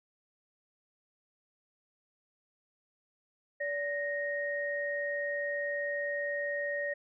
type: tone pair together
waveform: sine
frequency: 576.6 / 1864.7 Hz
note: D5 / A#6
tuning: -32 / 0 cents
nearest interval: octave + minor sixth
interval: 2032 cents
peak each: -34 / -34 dBFS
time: 3.6-6.94 s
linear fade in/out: 10 ms
effects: none